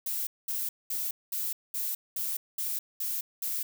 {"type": "noise bursts", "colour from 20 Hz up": "violet", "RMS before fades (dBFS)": -32, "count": 9, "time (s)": [0.06, 3.63], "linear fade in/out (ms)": 5, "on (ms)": 210, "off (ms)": 210, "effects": []}